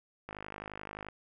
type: click train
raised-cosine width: 0.5 ms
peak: -26 dBFS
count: 42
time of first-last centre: 0.29-1.086 s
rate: 51.5 Hz
effects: none